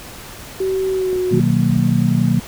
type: tone with pitch glide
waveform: sine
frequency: 380 to 366.2 Hz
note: F#4 to F#4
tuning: +46 to -18 cents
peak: -16 dBFS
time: 0.6-1.4 s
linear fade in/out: 5 ms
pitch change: -64 cents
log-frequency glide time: 0.91-1.19 s
type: clicks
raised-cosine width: 2 ms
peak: -17 / -19 dBFS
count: 2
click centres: 1.13 / 1.159 s
type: chord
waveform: sine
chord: B major seventh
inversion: none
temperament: just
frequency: 123.47 / 154.34 / 185.21 / 231.5 Hz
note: B2 / D#3 / F#3 / A#3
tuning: 0 / -14 / +2 / -12 cents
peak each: -18 dBFS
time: 1.31-2.4 s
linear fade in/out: 10 ms
effects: pink hiss -35 dBFS RMS until 2.47 s

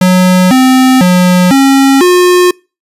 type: tone with pitch steps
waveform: square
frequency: 183.3 / 258.8 / 180.7 / 271.8 / 359 Hz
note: F#3 / C4 / F#3 / C#4 / F4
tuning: -16 / -19 / -41 / -34 / +48 cents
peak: -4 dBFS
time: 0.01-2.51 s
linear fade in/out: 5 ms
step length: 500 ms
effects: noise-tail reverb RT60 0.3 s tail -26 dB re dry + resampled to 32000 Hz

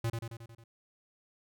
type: tone with echo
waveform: square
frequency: 115.2 Hz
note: A#2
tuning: 20 cents flat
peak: -30 dBFS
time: 0.04-0.1 s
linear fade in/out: 5 ms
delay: 90 ms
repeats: 6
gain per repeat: -4 dB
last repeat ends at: 0.64 s
effects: none

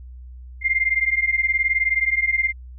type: beating tone pair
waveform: sine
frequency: 2093 / 2112 Hz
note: C7 / C7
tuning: 0 / +16 cents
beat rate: 19 Hz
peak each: -21 / -20 dBFS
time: 0.61-2.53 s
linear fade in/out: 50 ms
effects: added 62 Hz sine -36 dBFS peak until 2.78 s

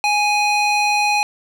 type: tone with band-pass filter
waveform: square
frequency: 830.6 Hz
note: G#5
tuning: in tune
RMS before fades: -17 dBFS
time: 0.04-1.23 s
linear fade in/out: 0 ms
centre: 2600 Hz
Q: 0.86
effects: none

